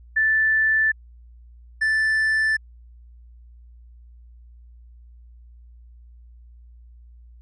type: tone pair in turn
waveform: sine / triangle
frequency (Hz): 1759 / 1759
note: A6 / A6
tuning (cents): -1 / -1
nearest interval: unison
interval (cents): 0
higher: neither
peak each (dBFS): -16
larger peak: neither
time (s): 0.16-0.92 / 1.81-2.57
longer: neither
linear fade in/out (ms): 10
effects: added 59 Hz sine -44 dBFS peak until 7.41 s + resampled to 24000 Hz